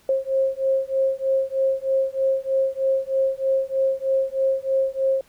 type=beating tone pair; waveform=sine; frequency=533 / 536.2 Hz; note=C5 / C5; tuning=+32 / +42 cents; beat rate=3.2 Hz; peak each=-22 dBFS; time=0.09-5.21 s; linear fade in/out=2 ms; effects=pink hiss -57 dBFS RMS until 5.28 s